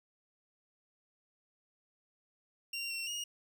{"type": "tone with pitch steps", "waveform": "25% pulse", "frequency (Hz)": [2765, 2722, 2862], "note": ["F7", "F7", "F7"], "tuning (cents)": [-18, -45, 42], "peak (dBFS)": -33, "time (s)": [2.73, 3.24], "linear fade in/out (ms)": 5, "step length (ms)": 170, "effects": []}